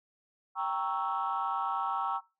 sine chord, G diminished seventh, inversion none, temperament equal, 784 / 932.3 / 1108.7 / 1318.5 Hz, G5 / Bb5 / Db6 / Fb6, 0 / 0 / 0 / 0 cents, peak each -34 dBFS, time 0.55-2.21 s, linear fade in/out 50 ms, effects noise-tail reverb RT60 0.3 s tail -22 dB re dry + tanh soft clip ceiling -22 dBFS

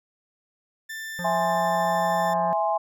40% pulse tone, 1776 Hz, A6, 16 cents sharp, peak -32 dBFS, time 0.89-2.34 s, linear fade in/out 10 ms
harmonic tone, 176.3 Hz, F3, 17 cents sharp, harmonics 1 / 3 / 5 / 7 / 9 / 10, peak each -32 / -38 / -43 / -47 / -46 / -46 dBFS, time 1.19-2.53 s, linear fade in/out 0 ms
sine chord, E augmented, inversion none, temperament equal, 659.3 / 830.6 / 1046.5 Hz, E5 / G#5 / B#5, 0 / 0 / 0 cents, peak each -25 / -24 / -28 dBFS, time 1.24-2.78 s, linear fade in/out 10 ms
effects none

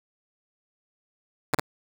5% pulse tone with echo, 150 Hz, D3, 37 cents sharp, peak -8 dBFS, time 1.53-1.55 s, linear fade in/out 5 ms, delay 51 ms, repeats 1, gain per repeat -2 dB, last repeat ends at 1.601 s, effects 7-bit

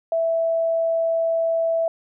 sine tone, 659.3 Hz, E5, in tune, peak -18 dBFS, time 0.12-1.88 s, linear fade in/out 2 ms, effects none

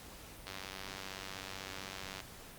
click train, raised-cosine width 0.2 ms, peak -25 dBFS, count 167, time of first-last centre 0.47-2.203 s, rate 95.8 Hz, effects pink hiss -52 dBFS RMS until 2.58 s + Opus 48 kbps

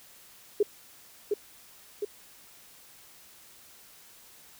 sine tone with echo, 412.8 Hz, G#4, 10 cents flat, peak -19 dBFS, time 0.6-0.63 s, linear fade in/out 5 ms, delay 710 ms, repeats 2, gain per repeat -4 dB, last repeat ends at 2.05 s, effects white hiss -54 dBFS RMS until 4.59 s

